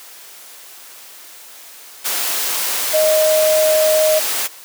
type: tone in noise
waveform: sine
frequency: 623 Hz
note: D#5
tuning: 2 cents sharp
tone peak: -11 dBFS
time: 2.93-4.2 s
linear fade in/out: 20 ms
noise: white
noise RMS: -20 dBFS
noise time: 2.04-4.48 s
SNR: +6 dB
effects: white hiss -39 dBFS RMS until 4.64 s + high-pass 400 Hz 12 dB/octave